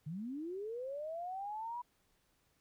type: linear sweep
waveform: sine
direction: up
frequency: 141.4 to 984 Hz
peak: -39 dBFS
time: 0.06-1.82 s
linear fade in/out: 10 ms
effects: pink hiss -75 dBFS RMS until 2.6 s